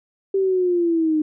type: linear sweep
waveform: sine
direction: down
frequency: 392 to 303.9 Hz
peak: -16 dBFS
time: 0.34-1.22 s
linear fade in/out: 5 ms
effects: none